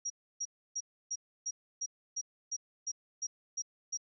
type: tone bursts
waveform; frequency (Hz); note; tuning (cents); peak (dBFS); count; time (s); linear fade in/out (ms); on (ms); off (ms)
sine; 5690; F8; +31; -33; 12; 0.05-3.974; 10; 52; 300
effects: none